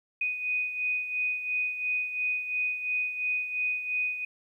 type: beating tone pair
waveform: sine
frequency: 2489 / 2491.9 Hz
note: D#7 / D#7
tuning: 0 / +2 cents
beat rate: 2.9 Hz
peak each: -28 / -35 dBFS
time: 0.21-4.25 s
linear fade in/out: 5 ms
effects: 11-bit